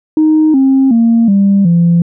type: tone with pitch steps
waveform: sine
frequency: 311.1 / 267.7 / 230.4 / 198.26 / 170.61 Hz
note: D#4 / C4 / A#3 / G3 / F3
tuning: 0 / +40 / -20 / +20 / -40 cents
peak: -4 dBFS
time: 0.17-2.02 s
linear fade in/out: 2 ms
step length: 370 ms
effects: tanh soft clip ceiling -2 dBFS